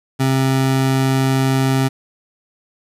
25% pulse tone, 133.1 Hz, C3, 30 cents sharp, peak -10 dBFS, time 0.19-1.89 s, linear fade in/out 20 ms, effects resampled to 32000 Hz + 8-bit

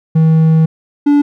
triangle tone pair in turn, 160 / 289.2 Hz, D#3 / D4, +49 / -27 cents, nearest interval minor seventh, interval 1024 cents, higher second, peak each -4 dBFS, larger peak neither, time 0.15-0.66 / 1.06-1.22 s, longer first, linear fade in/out 10 ms, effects none

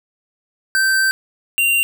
square tone pair in turn, 1555 / 2771 Hz, G6 / F7, -14 / -14 cents, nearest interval minor seventh, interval 1000 cents, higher second, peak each -14 dBFS, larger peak neither, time 0.75-1.11 / 1.58-1.83 s, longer first, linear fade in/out 0 ms, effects none

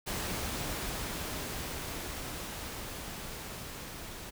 pink noise with level ramp, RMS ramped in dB -35 to -44 dBFS, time 0.06-4.31 s, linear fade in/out 20 ms, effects none

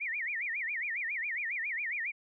sine tone with vibrato, 2093 Hz, C7, in tune, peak -32 dBFS, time 0-2.12 s, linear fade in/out 20 ms, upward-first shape sine, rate 7.3 Hz, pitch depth 270 cents each way, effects none

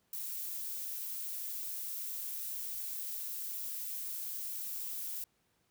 violet noise, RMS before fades -40 dBFS, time 0.13-5.24 s, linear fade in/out 2 ms, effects pink hiss -75 dBFS RMS until 5.7 s + high-pass 60 Hz 12 dB/octave

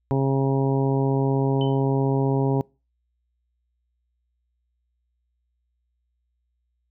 harmonic tone, 135.7 Hz, C#3, 36 cents flat, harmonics 1 / 2 / 3 / 4 / 5 / 6 / 7, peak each -21 / -25 / -26 / -32 / -35 / -34 / -33 dBFS, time 0.11-2.61 s, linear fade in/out 0 ms
sine tone with exponential decay, 3044 Hz, F#7, 48 cents sharp, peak -30 dBFS, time 1.61-1.83 s, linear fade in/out 1 ms, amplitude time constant 46 ms
effects noise-tail reverb RT60 0.3 s tail -25 dB re dry + added 60 Hz sine -70 dBFS peak until 6.9 s

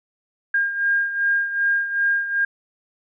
sine beating tone pair, 1612 / 1614.6 Hz, G6 / G#6, +48 / -49 cents, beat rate 2.6 Hz, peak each -19 / -25 dBFS, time 0.54-2.45 s, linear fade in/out 5 ms, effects none

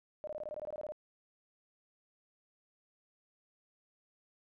sine tone bursts, 607 Hz, D#5, 43 cents flat, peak -38 dBFS, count 13, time 0.24-0.921 s, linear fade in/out 0 ms, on 33 ms, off 21 ms, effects none

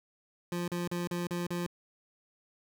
25% pulse tone bursts, 174.61 Hz, F3, in tune, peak -28 dBFS, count 6, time 0.52-1.665 s, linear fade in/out 2 ms, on 160 ms, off 37 ms, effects none

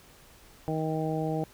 harmonic tone, 157.7 Hz, D#3, 24 cents sharp, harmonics 1 / 2 / 3 / 4 / 5, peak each -31 / -33 / -34 / -36 / -36 dBFS, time 0.68-1.44 s, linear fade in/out 0 ms, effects pink hiss -55 dBFS RMS until 1.53 s

